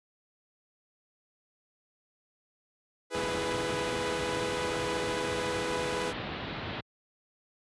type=chord; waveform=sawtooth; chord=E major; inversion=none; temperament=equal with one note detuned; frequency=329.6 / 415.3 / 496.2 Hz; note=E4 / G#4 / B4; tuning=0 / 0 / +8 cents; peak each=-35 / -33 / -29 dBFS; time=3.1-6.14 s; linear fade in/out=50 ms
type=low-pass noise; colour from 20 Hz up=pink; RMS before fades=-36 dBFS; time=3.14-6.81 s; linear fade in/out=10 ms; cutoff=4100 Hz; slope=48 dB/octave
effects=high-pass 80 Hz 12 dB/octave + resampled to 24000 Hz